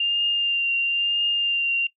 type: tone with vibrato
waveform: sine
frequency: 2794 Hz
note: F7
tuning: in tune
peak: -19 dBFS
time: 0-1.87 s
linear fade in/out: 5 ms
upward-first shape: triangle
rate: 1 Hz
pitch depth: 21 cents each way
effects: noise-tail reverb RT60 0.1 s tail -20 dB re dry